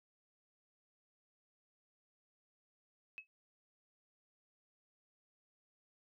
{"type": "tone with exponential decay", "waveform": "sine", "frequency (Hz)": 2580, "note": "E7", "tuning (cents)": -38, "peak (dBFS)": -40, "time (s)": [3.18, 3.27], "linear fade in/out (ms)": 0, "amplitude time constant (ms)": 18, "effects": []}